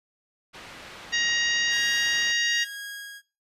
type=low-pass noise; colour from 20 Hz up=white; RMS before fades=-44 dBFS; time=0.53-2.33 s; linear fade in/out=20 ms; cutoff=2900 Hz; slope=12 dB/octave
type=harmonic tone; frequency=942 Hz; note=A#5; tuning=18 cents sharp; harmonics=2 / 3 / 4 / 5 / 6 / 7; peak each=-25 / -29 / -31 / -33 / -35 / -36 dBFS; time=1.12-2.65 s; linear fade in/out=20 ms
type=tone with tremolo; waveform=sawtooth; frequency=1641 Hz; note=G#6; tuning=21 cents flat; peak=-31 dBFS; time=1.69-3.22 s; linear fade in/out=50 ms; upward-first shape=sine; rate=1.1 Hz; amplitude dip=60%
effects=noise-tail reverb RT60 0.3 s tail -19 dB re dry + resampled to 32000 Hz